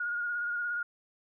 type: tone with vibrato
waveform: sine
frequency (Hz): 1432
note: F6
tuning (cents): +43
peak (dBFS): -30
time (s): 0-0.83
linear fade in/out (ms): 5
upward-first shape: square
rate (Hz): 17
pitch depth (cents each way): 21
effects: none